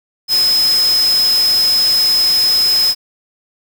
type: tone in noise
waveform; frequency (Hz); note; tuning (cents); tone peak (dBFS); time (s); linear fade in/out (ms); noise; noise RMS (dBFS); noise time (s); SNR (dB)
sine; 5100; D#8; +42; -10; 0.28-2.95; 50; white; -23; 0.28-2.95; +10
effects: none